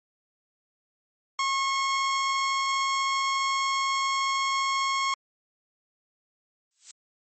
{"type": "tone", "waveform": "sawtooth", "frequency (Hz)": 1087, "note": "C#6", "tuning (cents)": -34, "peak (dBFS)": -20, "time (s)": [1.39, 5.14], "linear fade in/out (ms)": 2}
{"type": "noise with exponential growth", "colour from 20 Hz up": "violet", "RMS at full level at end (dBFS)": -31, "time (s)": [6.71, 6.91], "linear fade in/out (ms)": 1, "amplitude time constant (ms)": 42}
{"effects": ["MP3 32 kbps"]}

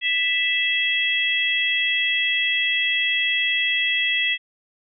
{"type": "harmonic tone", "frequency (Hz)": 659.3, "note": "E5", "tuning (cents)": 0, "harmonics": [3, 4, 5], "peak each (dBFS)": [-23, -23, -23], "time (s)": [0.01, 4.38], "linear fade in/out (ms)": 50, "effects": []}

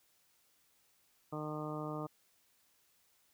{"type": "harmonic tone", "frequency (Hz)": 152.3, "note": "D#3", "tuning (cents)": -37, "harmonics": [1, 2, 3, 4, 5, 6, 7, 8], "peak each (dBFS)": [-43, -43, -46, -46, -50, -52, -50, -47], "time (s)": [1.32, 2.07], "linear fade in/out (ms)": 10, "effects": ["white hiss -72 dBFS RMS until 3.33 s"]}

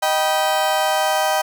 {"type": "chord", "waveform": "35% pulse", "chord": "Eb augmented", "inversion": "none", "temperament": "just", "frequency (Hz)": [622.3, 777.8, 972.3], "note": ["Eb5", "G5", "B5"], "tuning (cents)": [0, -14, -27], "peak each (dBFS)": [-19, -18, -22], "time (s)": [0.02, 1.42], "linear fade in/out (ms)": 10, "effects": []}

